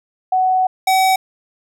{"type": "tone pair in turn", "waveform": ["sine", "square"], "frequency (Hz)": [746, 758.2], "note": ["F#5", "F#5"], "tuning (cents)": [14, 42], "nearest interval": "unison", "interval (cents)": 28, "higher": "second", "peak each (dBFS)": -12, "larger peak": "neither", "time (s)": [[0.32, 0.67], [0.87, 1.16]], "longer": "first", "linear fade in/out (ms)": 5, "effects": []}